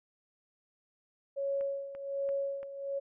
sine tone with tremolo, 554.4 Hz, C#5, in tune, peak -29 dBFS, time 1.36-3 s, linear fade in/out 20 ms, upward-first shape sine, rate 1.3 Hz, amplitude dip 75%
click train, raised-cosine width 0.5 ms, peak -36 dBFS, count 4, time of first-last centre 1.61-2.63 s, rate 2.94 Hz
effects none

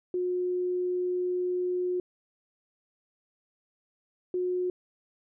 sine tone pair in turn, 360.9 / 362.3 Hz, F#4 / F#4, -43 / -36 cents, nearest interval unison, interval 7 cents, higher second, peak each -26 dBFS, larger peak neither, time 0.14-2 / 4.34-4.7 s, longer first, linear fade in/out 2 ms, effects none

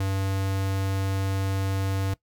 square tone, 96.8 Hz, G2, 21 cents flat, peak -25 dBFS, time 0-2.14 s, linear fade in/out 5 ms, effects noise-tail reverb RT60 0.1 s tail -19 dB re dry

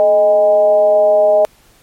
sine tone with frequency modulation, 622.3 Hz, D#5, in tune, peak -7 dBFS, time 0-1.45 s, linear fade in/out 0 ms, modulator 193 Hz, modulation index 0.49, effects pink hiss -50 dBFS RMS until 1.82 s + MP3 64 kbps

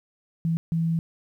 sine tone bursts at uneven times, 164.81 Hz, E3, in tune, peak -21 dBFS, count 2, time 0.45-0.57 / 0.72-0.99 s, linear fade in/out 0 ms, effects 10-bit

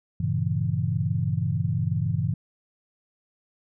sine chord, G diminished seventh, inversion none, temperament equal, 98 / 116.54 / 138.59 / 164.81 Hz, G2 / Bb2 / Db3 / Fb3, 0 / 0 / 0 / 0 cents, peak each -28 dBFS, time 0.2-2.34 s, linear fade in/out 5 ms, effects none

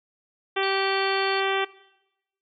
harmonic tone, 388.6 Hz, G4, 15 cents flat, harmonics 1 / 2 / 3 / 4 / 5 / 6 / 7 / 8 / 9, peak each -26 / -29 / -31 / -32 / -33 / -34 / -34 / -35 / -36 dBFS, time 0.56-1.65 s, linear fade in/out 10 ms
sine tone, 4435 Hz, C#8, in tune, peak -33 dBFS, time 0.63-1.4 s, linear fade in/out 2 ms
effects noise-tail reverb RT60 0.9 s tail -19 dB re dry

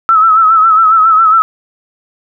sine tone with vibrato, 1305 Hz, E6, 18 cents flat, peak -4 dBFS, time 0.09-1.42 s, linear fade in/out 0 ms, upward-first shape sine, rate 7.3 Hz, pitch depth 57 cents each way, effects none

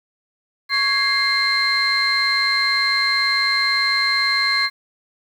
sine tone cluster, 1111 / 1656 / 2100 / 4151 Hz, C#6 / G#6 / C7 / C8, +4 / -5 / +6 / -15 cents, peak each -24 / -23 / -19 / -19 dBFS, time 0.69-4.7 s, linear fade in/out 50 ms, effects tanh soft clip ceiling -9 dBFS + 8-bit

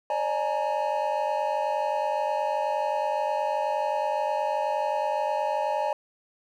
triangle tone cluster, 551 / 602 / 844 / 932 Hz, C#5 / D5 / G#5 / A#5, -11 / +43 / +28 / -1 cents, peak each -31 / -27 / -26 / -30 dBFS, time 0.1-5.93 s, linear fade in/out 2 ms, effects none

